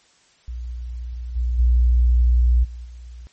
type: tone with level steps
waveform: sine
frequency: 60.1 Hz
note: B1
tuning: 46 cents flat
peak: -27 / -18 / -12 / -31 / -35 dBFS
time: 0.48-3.27 s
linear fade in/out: 0 ms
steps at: 1.35 / 1.58 / 2.63 / 2.84 s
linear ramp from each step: 20 ms
effects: white hiss -57 dBFS RMS until 3.32 s + MP3 32 kbps